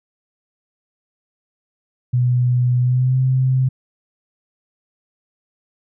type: tone with pitch glide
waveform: sine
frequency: 123.9 to 130.14 Hz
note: B2 to C3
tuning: +6 to -9 cents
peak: -13 dBFS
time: 2.13-3.69 s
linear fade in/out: 10 ms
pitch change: +85 cents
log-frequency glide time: 2.8-3.18 s
effects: none